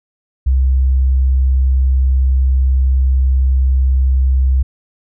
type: tone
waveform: sine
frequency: 65.41 Hz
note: C2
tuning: in tune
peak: -9 dBFS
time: 0.46-4.63 s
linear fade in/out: 10 ms
effects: none